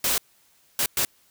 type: noise bursts at uneven times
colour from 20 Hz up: white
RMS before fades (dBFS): -23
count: 3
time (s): 0.04-0.18 / 0.79-0.86 / 0.97-1.05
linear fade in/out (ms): 2
effects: white hiss -61 dBFS RMS until 1.3 s